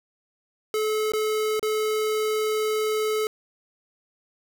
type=tone with dropouts; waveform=square; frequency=431.2 Hz; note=A4; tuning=35 cents flat; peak=-23 dBFS; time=0.74-3.27 s; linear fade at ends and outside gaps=1 ms; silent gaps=1.12-1.135 / 1.595-1.628 s; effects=none